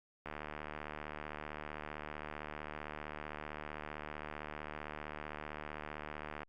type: click train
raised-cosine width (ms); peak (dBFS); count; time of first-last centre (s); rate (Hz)
0.5; -27; 467; 0.26-6.432; 75.5
effects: Opus 48 kbps